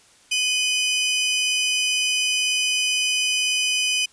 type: tone pair together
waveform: sawtooth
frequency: 2489 / 3013 Hz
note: D#7 / F#7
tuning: 0 / +31 cents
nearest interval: minor third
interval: 331 cents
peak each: -19 dBFS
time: 0.31-4.06 s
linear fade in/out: 10 ms
effects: white hiss -54 dBFS RMS until 4.12 s + resampled to 22050 Hz